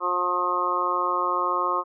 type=harmonic tone; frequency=178.6 Hz; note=F3; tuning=39 cents sharp; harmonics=2 / 3 / 4 / 5 / 6 / 7; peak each=-32 / -32 / -36 / -33 / -24 / -27 dBFS; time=0-1.84 s; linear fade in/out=50 ms; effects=none